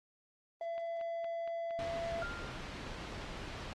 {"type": "tone", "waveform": "triangle", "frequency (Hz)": 672, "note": "E5", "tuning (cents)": 33, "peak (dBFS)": -34, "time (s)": [0.61, 2.23], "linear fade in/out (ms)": 2}
{"type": "click train", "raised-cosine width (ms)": 0.3, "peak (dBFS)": -36, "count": 7, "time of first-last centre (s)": [0.78, 2.172], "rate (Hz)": 4.31}
{"type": "noise", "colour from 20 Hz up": "pink", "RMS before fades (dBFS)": -43, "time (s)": [1.79, 3.73], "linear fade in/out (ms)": 0}
{"type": "tone with exponential decay", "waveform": "sine", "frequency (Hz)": 1396.9, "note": "F6", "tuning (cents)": 0, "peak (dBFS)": -37, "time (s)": [2.22, 2.91], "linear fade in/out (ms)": 1, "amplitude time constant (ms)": 150}
{"effects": ["low-pass 4000 Hz 12 dB/octave", "Opus 32 kbps"]}